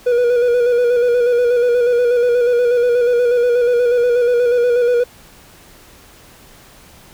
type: tone with vibrato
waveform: triangle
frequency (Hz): 484.5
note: B4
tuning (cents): -33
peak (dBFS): -9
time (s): 0.06-5.04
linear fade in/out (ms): 10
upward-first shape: square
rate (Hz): 8.3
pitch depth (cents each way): 31
effects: pink hiss -44 dBFS RMS until 7.13 s